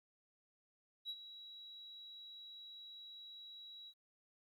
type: tone with ADSR envelope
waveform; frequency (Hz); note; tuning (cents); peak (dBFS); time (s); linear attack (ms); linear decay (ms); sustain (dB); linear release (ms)
sine; 3885; B7; -29; -38; 1.05-3.94; 45; 51; -13; 62
effects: tanh soft clip ceiling -38 dBFS + 13-bit